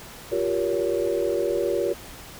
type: chord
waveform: sine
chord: G half-diminished seventh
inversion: third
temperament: just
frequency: 352.8 / 392 / 470.4 / 564.5 Hz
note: F4 / G4 / Bb4 / Db5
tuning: +18 / 0 / +16 / +31 cents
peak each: -27 dBFS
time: 0.31-1.94 s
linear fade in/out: 20 ms
effects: pink hiss -42 dBFS RMS until 2.39 s